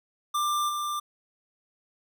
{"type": "tone with level steps", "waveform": "square", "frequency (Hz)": 1187, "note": "D6", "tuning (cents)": 18, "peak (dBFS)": [-25, -29], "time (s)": [0.34, 1], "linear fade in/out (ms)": 10, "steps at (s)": 0.68, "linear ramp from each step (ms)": 20, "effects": []}